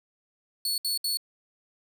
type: tone bursts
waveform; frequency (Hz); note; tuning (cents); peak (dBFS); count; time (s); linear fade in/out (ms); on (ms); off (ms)
sawtooth; 4411; C#8; -9; -23; 3; 0.65-1.172; 2; 130; 66
effects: 9-bit